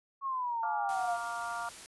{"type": "exponential sweep", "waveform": "sine", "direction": "down", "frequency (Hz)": [1108.7, 684], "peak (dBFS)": -31, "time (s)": [0.21, 1.18], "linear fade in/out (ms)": 50}
{"type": "harmonic tone", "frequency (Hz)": 234.1, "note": "A#3", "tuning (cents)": 8, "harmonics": [3, 4, 5, 6], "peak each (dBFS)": [-40, -40, -40, -40], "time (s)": [0.63, 1.69], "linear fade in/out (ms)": 2}
{"type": "noise", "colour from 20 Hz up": "white", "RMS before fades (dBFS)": -48, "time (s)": [0.89, 1.86], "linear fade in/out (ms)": 0}
{"effects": ["resampled to 24000 Hz"]}